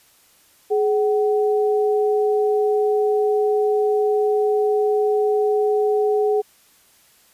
sine tone pair together, 420.7 / 754.8 Hz, G#4 / F#5, +22 / +34 cents, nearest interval minor seventh, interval 1012 cents, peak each -16 / -25 dBFS, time 0.7-6.42 s, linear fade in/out 20 ms, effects white hiss -55 dBFS RMS until 7.33 s + resampled to 32000 Hz

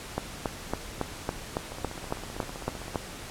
two click trains, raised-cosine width 1 ms, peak -13 / -24 dBFS, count 11 / 20, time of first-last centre 0.18-2.958 / 1.72-2.946 s, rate 3.6 / 15.5 Hz, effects pink hiss -41 dBFS RMS until 3.3 s + low-pass 11000 Hz 12 dB/octave

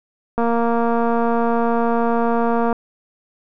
click train, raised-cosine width 1 ms, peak -7 dBFS, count 548, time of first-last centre 0.38-2.728 s, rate 233 Hz, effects none

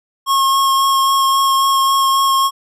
square tone with vibrato, 1084 Hz, C#6, 39 cents flat, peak -12 dBFS, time 0.26-2.51 s, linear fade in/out 50 ms, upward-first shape sine, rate 3.7 Hz, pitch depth 11 cents each way, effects resampled to 32000 Hz

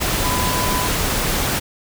sine tone in noise, 1000 Hz, B5, 21 cents sharp, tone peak -23 dBFS, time 0.23-0.88 s, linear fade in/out 20 ms, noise pink, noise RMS -20 dBFS, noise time 0-1.6 s, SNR -6 dB, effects none

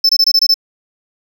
triangle tone bursts, 5274 Hz, E8, in tune, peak -6 dBFS, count 7, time 0.04-0.542 s, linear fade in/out 5 ms, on 52 ms, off 23 ms, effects none

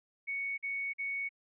sine tone bursts, 2224 Hz, C#7, 5 cents sharp, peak -33 dBFS, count 3, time 0.27-1.292 s, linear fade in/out 20 ms, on 310 ms, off 46 ms, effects none

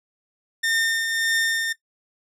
sawtooth tone with tremolo, 1815 Hz, A#6, 47 cents flat, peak -15 dBFS, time 0.63-1.73 s, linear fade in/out 10 ms, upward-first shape triangle, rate 1.7 Hz, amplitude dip 45%, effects noise-tail reverb RT60 0.1 s tail -17 dB re dry + low-pass 11000 Hz 12 dB/octave

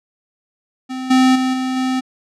square tone with level steps, 258.5 Hz, C4, 21 cents flat, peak -24 / -10 / -16 / -19 / -17 dBFS, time 0.89-2.01 s, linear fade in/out 20 ms, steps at 1.1 / 1.35 / 1.53 / 1.76 s, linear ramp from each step 10 ms, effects low-pass 7000 Hz 12 dB/octave

